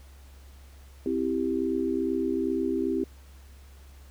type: chord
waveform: sine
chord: C major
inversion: none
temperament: equal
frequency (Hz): 261.6 / 329.6 / 392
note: C4 / E4 / G4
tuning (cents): 0 / 0 / 0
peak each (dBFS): -29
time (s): 1.06-3.04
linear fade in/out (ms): 2
effects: added 68 Hz sine -47 dBFS peak until 4.1 s + pink hiss -58 dBFS RMS until 4.1 s